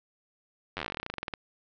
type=slowing click train; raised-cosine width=0.3 ms; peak=-17 dBFS; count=22; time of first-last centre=0.77-1.338 s; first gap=10 ms; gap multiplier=1.09; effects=low-pass 5000 Hz 12 dB/octave